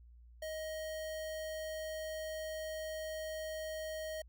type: tone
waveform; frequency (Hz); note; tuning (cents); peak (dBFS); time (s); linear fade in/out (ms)
square; 628; D#5; +16; -40; 0.42-4.22; 5
effects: added 59 Hz sine -55 dBFS peak until 4.28 s